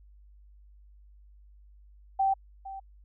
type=tone with echo; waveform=sine; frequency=777 Hz; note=G5; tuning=16 cents flat; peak=-22 dBFS; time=2.19-2.34 s; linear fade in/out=10 ms; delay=460 ms; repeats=1; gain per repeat=-15 dB; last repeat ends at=2.8 s; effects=added 50 Hz sine -52 dBFS peak until 3.04 s